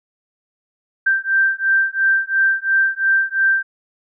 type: beating tone pair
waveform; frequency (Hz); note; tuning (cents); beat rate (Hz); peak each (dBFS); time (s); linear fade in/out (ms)
sine; 1568 / 1570.9; G6 / G6; 0 / +3; 2.9; -17; 1.06-3.63; 10
effects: none